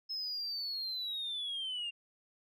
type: linear sweep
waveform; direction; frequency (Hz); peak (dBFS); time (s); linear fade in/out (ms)
sine; down; 5200 to 2770; -34; 0.09-1.91; 20
effects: tanh soft clip ceiling -33 dBFS